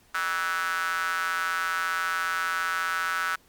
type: tone with high-pass filter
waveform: square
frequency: 87.4 Hz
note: F2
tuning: 2 cents sharp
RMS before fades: -28 dBFS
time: 0.14-3.36 s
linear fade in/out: 10 ms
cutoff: 1400 Hz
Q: 7.6
effects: pink hiss -60 dBFS RMS until 3.48 s + Opus 48 kbps